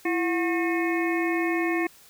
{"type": "harmonic tone with a mistuned harmonic", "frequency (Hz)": 361.9, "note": "F#4", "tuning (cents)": -38, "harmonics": [1, 2, 3, 5, 6, 7], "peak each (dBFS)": [-24, -33, -35, -32, -32, -38], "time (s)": [0.05, 1.87], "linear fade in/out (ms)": 5, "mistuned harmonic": 1, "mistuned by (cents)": -130, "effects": ["white hiss -53 dBFS RMS until 2.09 s"]}